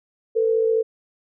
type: tone pair together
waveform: sine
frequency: 447.2 / 502 Hz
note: A4 / B4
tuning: +28 / +28 cents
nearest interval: major second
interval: 200 cents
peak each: -17 / -25 dBFS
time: 0.35-0.83 s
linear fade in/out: 20 ms
effects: none